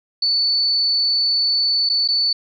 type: tone with dropouts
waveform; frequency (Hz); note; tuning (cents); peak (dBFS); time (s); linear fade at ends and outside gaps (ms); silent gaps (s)
sine; 4481; C#8; +18; -15; 0.22-2.33; 5; 1.891-1.897 / 2.078-2.085
effects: none